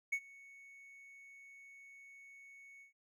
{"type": "tone with ADSR envelope", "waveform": "triangle", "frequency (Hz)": 2217, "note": "C#7", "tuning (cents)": 0, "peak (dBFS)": -29, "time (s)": [0.12, 2.93], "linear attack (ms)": 10, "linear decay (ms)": 64, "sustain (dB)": -24, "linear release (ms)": 120, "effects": []}